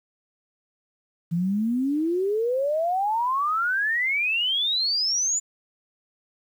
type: exponential sweep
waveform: sine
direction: up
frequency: 163.6 to 7130 Hz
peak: -21 dBFS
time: 1.31-5.4 s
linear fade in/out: 20 ms
effects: 9-bit